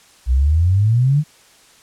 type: exponential sweep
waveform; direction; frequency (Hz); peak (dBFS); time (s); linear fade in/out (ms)
sine; up; 59.6 to 155.56; -11; 0.26-1.24; 50
effects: white hiss -49 dBFS RMS until 1.82 s + low-pass 9000 Hz 12 dB/octave